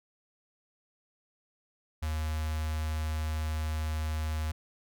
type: tone with notch filter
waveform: square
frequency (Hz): 77.78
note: D#2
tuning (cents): 0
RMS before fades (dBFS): -32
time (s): 2.02-4.52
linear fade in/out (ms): 10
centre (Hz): 330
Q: 0.61
effects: none